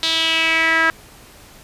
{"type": "tone with band-pass filter sweep", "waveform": "sawtooth", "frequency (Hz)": 325.2, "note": "E4", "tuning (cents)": -23, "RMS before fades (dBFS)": -17, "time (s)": [0.03, 0.9], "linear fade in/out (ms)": 0, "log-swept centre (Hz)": [3900, 1600], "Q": 4.1, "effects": ["pink hiss -44 dBFS RMS until 1.63 s", "resampled to 32000 Hz"]}